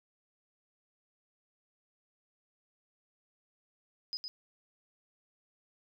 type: tone with echo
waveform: sine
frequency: 5010 Hz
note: D#8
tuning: 11 cents sharp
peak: -34 dBFS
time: 4.13-4.17 s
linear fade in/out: 0 ms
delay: 110 ms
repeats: 1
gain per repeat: -4 dB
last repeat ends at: 4.28 s
effects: none